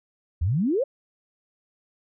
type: exponential sweep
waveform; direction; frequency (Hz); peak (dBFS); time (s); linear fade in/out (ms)
sine; up; 73.42 to 587.3; -20; 0.41-0.84; 10
effects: none